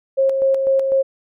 sine tone with tremolo, 538 Hz, C5, 48 cents sharp, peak -12 dBFS, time 0.17-1.03 s, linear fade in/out 20 ms, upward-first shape square, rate 4 Hz, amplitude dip 40%, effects none

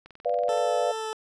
click train, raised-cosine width 0.3 ms, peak -31 dBFS, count 12, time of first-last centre 0.06-0.576 s, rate 21.3 Hz
sine chord, B diminished, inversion none, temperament equal, 493.9 / 587.3 / 698.5 Hz, B4 / D5 / F5, 0 / 0 / 0 cents, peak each -27 dBFS, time 0.25-0.92 s, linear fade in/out 10 ms
20% pulse tone with vibrato, 439.9 Hz, A4, in tune, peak -25 dBFS, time 0.49-1.13 s, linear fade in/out 0 ms, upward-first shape sine, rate 2.8 Hz, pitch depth 11 cents each way
effects resampled to 22050 Hz

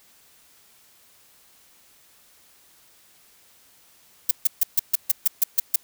violet noise bursts, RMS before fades -17 dBFS, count 10, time 4.29-5.76 s, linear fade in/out 5 ms, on 21 ms, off 140 ms, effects white hiss -56 dBFS RMS until 5.83 s

